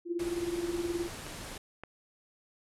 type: tone with tremolo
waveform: sine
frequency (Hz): 344.7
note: F4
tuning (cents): -23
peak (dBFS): -27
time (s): 0.05-1.09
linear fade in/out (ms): 50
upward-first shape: triangle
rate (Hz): 19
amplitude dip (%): 80
type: low-pass noise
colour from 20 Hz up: pink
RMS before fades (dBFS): -43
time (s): 0.19-1.58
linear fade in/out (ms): 5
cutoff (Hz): 12000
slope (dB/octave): 48
type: clicks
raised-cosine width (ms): 0.5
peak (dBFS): -27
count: 2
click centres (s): 1.266 / 1.836
effects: none